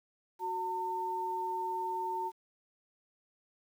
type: tone pair together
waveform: sine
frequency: 370 / 904.8 Hz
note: F#4 / A5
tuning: 0 / +48 cents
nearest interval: octave + minor third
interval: 1548 cents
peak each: -40 / -33 dBFS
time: 0.39-2.32 s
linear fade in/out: 50 ms
effects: 10-bit